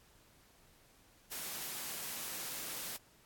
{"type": "high-pass noise", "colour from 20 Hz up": "white", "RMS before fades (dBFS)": -42, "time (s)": [1.31, 2.97], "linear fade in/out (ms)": 10, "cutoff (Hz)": 120, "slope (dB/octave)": 48, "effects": ["pink hiss -65 dBFS RMS until 3.25 s", "AAC 64 kbps"]}